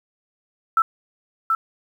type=tone with echo; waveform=sine; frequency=1327 Hz; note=E6; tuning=11 cents sharp; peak=-13 dBFS; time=0.77-0.82 s; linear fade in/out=2 ms; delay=730 ms; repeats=1; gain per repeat=-3 dB; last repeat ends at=1.55 s; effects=8-bit